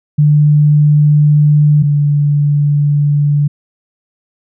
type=tone pair in turn; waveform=sine; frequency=148.7 / 145.72 Hz; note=D3 / D3; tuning=+22 / -13 cents; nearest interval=unison; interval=35 cents; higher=first; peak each=-5 / -8 dBFS; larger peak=first; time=0.18-1.83 / 1.83-3.48 s; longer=neither; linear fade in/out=10 ms; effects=none